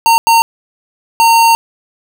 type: tone bursts at uneven times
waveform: square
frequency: 917 Hz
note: A#5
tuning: 29 cents flat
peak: -6 dBFS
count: 3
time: 0.06-0.18 / 0.27-0.42 / 1.2-1.55 s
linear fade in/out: 0 ms
effects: none